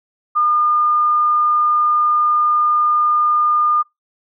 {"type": "tone", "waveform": "sine", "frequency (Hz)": 1212, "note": "D#6", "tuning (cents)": -46, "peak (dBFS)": -12, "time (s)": [0.35, 3.83], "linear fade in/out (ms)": 20, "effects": ["noise-tail reverb RT60 0.2 s tail -26 dB re dry"]}